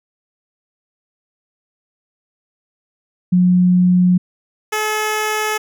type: tone pair in turn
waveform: sine / 10% pulse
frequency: 180.3 / 428.8 Hz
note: F#3 / A4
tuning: -45 / -45 cents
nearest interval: octave + minor third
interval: 1500 cents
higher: second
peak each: -9 dBFS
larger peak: neither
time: 3.32-4.18 / 4.72-5.58 s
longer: neither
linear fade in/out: 10 ms
effects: none